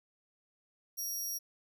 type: tone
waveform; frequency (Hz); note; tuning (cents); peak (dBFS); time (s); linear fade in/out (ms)
20% pulse; 5660; F8; +22; -30; 0.97-1.39; 20
effects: none